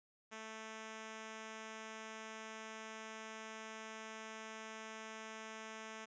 5% pulse tone, 220 Hz, A3, in tune, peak -36 dBFS, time 0.31-6.06 s, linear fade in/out 20 ms, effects resampled to 16000 Hz

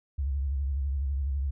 sine tone with vibrato, 68.9 Hz, C#2, 10 cents flat, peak -26 dBFS, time 0.18-1.51 s, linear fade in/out 10 ms, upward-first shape sine, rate 12 Hz, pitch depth 99 cents each way, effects none

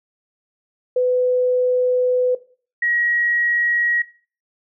sine tone pair in turn, 501 / 1901.9 Hz, B4 / A#6, +25 / +34 cents, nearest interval octave + major seventh, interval 2309 cents, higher second, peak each -14 / -17 dBFS, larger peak first, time 0.96-2.35 / 2.82-4.02 s, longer first, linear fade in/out 5 ms, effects noise-tail reverb RT60 0.4 s tail -17 dB re dry

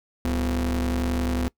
40% pulse ring-modulated tone, 89.6 Hz, F2, 45 cents sharp, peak -19 dBFS, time 0.25-1.48 s, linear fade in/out 0 ms, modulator 160 Hz, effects noise-tail reverb RT60 0.1 s tail -22 dB re dry

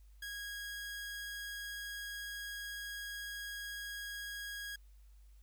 sawtooth tone, 1646 Hz, G#6, 16 cents flat, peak -38 dBFS, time 0.22-4.76 s, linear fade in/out 5 ms, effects added 50 Hz sine -56 dBFS peak until 5.42 s + white hiss -75 dBFS RMS until 5.42 s

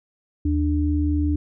sine tone pair together, 78.4 / 296 Hz, D#2 / D4, +14 / +14 cents, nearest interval octave + major seventh, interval 2300 cents, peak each -20 / -22 dBFS, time 0.45-1.36 s, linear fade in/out 5 ms, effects none

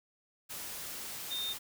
sine tone in noise, 3649 Hz, A#7, 38 cents flat, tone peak -34 dBFS, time 1.3-1.54 s, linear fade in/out 20 ms, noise white, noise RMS -42 dBFS, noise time 0.49-1.59 s, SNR +5 dB, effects none

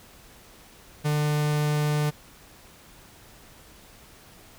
45% pulse tone, 149.3 Hz, D3, 29 cents sharp, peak -22 dBFS, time 1.04-2.11 s, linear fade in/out 20 ms, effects pink hiss -51 dBFS RMS until 4.58 s

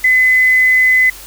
sine tone, 2025 Hz, B6, 43 cents sharp, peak -7 dBFS, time 0.04-1.1 s, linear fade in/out 5 ms, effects added 47 Hz sine -39 dBFS peak until 1.26 s + white hiss -34 dBFS RMS until 1.26 s

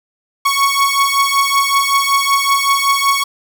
sawtooth beating tone pair, 1107 / 1112.3 Hz, C#6 / C#6, -3 / +6 cents, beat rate 5.3 Hz, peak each -11 dBFS, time 0.45-3.24 s, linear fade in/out 10 ms, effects none

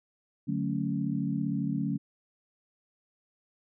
sine chord, D major seventh, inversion none, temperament equal, 146.83 / 185 / 220 / 277.2 Hz, D3 / F#3 / A3 / C#4, 0 / 0 / 0 / 0 cents, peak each -33 dBFS, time 0.47-1.98 s, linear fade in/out 20 ms, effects none

